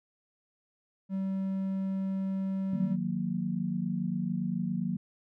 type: tone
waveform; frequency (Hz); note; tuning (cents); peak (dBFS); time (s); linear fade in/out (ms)
triangle; 192.1; G3; -35; -27; 1.09-2.97; 50
type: chord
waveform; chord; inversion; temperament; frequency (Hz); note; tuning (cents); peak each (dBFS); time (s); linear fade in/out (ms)
sine; D# minor; none; equal with one note detuned; 155.56 / 182.77 / 233.1; D#3 / F#3 / A#3; 0 / -21 / 0; -36 / -31 / -34; 2.73-4.97; 5
effects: none